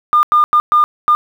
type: tone bursts at uneven times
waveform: sine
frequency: 1208 Hz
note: D6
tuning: 48 cents sharp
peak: -6 dBFS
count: 5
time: 0.13-0.23 / 0.32-0.44 / 0.53-0.6 / 0.72-0.84 / 1.08-1.15 s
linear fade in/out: 0 ms
effects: tanh soft clip ceiling -2 dBFS + 7-bit